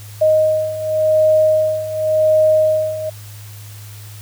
sine beating tone pair, 622.3 / 623.2 Hz, D#5 / D#5, 0 / +3 cents, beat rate 0.9 Hz, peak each -17 / -13 dBFS, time 0.21-3.1 s, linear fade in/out 10 ms, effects added 104 Hz sine -33 dBFS peak until 4.21 s + white hiss -41 dBFS RMS until 4.21 s

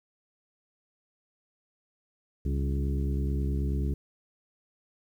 harmonic tone with a mistuned harmonic, 69.3 Hz, C#2, in tune, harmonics 1 / 2 / 3 / 4 / 5 / 6, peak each -27 / -33 / -37 / -39 / -41 / -43 dBFS, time 2.45-3.94 s, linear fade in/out 5 ms, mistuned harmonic 3, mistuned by -60 cents, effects 10-bit

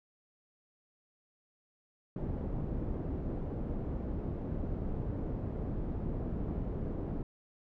pink low-pass noise, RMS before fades -36 dBFS, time 2.16-7.23 s, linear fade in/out 2 ms, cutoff 400 Hz, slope 12 dB/octave, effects none

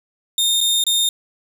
sawtooth tone with dropouts, 3656 Hz, A#7, 34 cents flat, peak -12 dBFS, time 0.38-1.09 s, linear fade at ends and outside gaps 2 ms, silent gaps 0.606-0.611 / 0.839-0.866 s, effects none

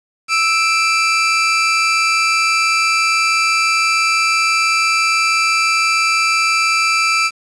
30% pulse tone pair together, 1318.5 / 2357 Hz, E6 / D7, 0 / +6 cents, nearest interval minor seventh, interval 1006 cents, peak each -13 dBFS, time 0.28-7.31 s, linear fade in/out 50 ms, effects resampled to 22050 Hz + 7-bit

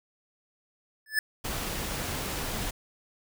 square tone with exponential growth, 1736 Hz, A6, 24 cents flat, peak -20 dBFS, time 1.06-1.19 s, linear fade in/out 2 ms, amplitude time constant 27 ms
pink noise, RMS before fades -33 dBFS, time 1.44-2.71 s, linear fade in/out 10 ms
effects none

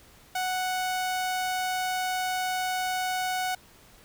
sawtooth tone, 740 Hz, F#5, in tune, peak -23 dBFS, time 0.35-3.55 s, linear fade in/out 5 ms, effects pink hiss -55 dBFS RMS until 4.04 s

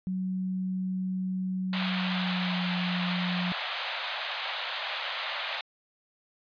sine tone with pitch glide, 186.3 to 179.02 Hz, F#3 to F3, +12 to +43 cents, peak -28 dBFS, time 0.07-3.52 s, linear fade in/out 0 ms, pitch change -69 cents, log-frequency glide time 1.78-2.69 s
white band-pass noise, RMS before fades -34 dBFS, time 1.73-5.61 s, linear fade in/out 2 ms, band 570 to 4000 Hz, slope 48 dB/octave
effects resampled to 11025 Hz

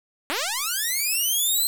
5% pulse linear sweep, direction up, 261.5 to 4148 Hz, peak -13 dBFS, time 0.3-1.67 s, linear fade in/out 0 ms, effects 7-bit

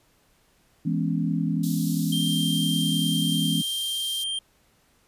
sine chord, C# minor seventh, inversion first, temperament equal, 164.81 / 207.7 / 246.9 / 277.2 Hz, E3 / G#3 / B3 / C#4, 0 / 0 / 0 / 0 cents, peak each -25 / -29 / -30 / -29 dBFS, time 0.85-3.62 s, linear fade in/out 10 ms
white high-pass noise, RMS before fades -36 dBFS, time 1.63-4.24 s, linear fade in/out 5 ms, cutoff 3400 Hz, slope 48 dB/octave
square tone, 3171 Hz, G7, 19 cents sharp, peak -27 dBFS, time 2.12-4.39 s, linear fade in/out 5 ms
effects pink hiss -63 dBFS RMS until 5.07 s + resampled to 32000 Hz

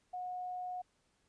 sine tone, 727 Hz, F#5, 31 cents flat, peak -38 dBFS, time 0.13-0.82 s, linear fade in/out 10 ms, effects pink hiss -75 dBFS RMS until 1.28 s + resampled to 22050 Hz

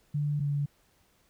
sine tone pair in turn, 146.7 / 143.68 Hz, D3 / D3, -2 / -38 cents, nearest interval unison, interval 36 cents, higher first, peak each -26 dBFS, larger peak neither, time 0.14-0.4 / 0.4-0.66 s, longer neither, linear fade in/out 10 ms, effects pink hiss -67 dBFS RMS until 1.29 s

